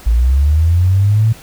sine linear sweep, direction up, 53.9 to 113.7 Hz, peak -8 dBFS, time 0.06-1.33 s, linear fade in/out 10 ms, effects pink hiss -38 dBFS RMS until 1.42 s

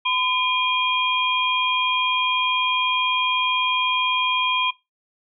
sine tone cluster, 1014 / 2424 / 3236 Hz, B5 / D#7 / G#7, +45 / -46 / -46 cents, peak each -23 dBFS, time 0.05-4.71 s, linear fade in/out 10 ms, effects noise-tail reverb RT60 0.2 s tail -18 dB re dry

